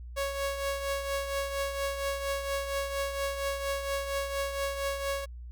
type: tone with tremolo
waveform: sawtooth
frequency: 554.4 Hz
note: C#5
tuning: in tune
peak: -24 dBFS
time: 0.16-5.26 s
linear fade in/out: 20 ms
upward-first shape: triangle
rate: 4.3 Hz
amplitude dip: 60%
effects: added 60 Hz sine -40 dBFS peak until 5.51 s